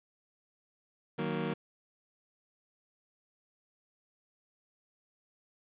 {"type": "chord", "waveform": "25% pulse", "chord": "D# minor", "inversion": "none", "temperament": "just", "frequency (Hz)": [155.56, 186.68, 233.3], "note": ["D#3", "F#3", "A#3"], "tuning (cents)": [0, 16, 2], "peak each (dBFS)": -33, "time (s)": [1.18, 1.54], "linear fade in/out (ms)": 10, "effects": ["resampled to 8000 Hz", "9-bit"]}